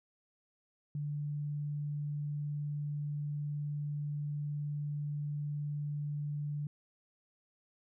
sine tone, 146.83 Hz, D3, in tune, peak -34 dBFS, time 0.95-6.67 s, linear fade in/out 2 ms, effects none

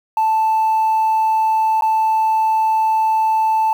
sine tone with dropouts, 880 Hz, A5, in tune, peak -11 dBFS, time 0.17-3.73 s, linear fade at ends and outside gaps 2 ms, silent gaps 1.81-1.821 s, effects tanh soft clip ceiling -11 dBFS + 7-bit

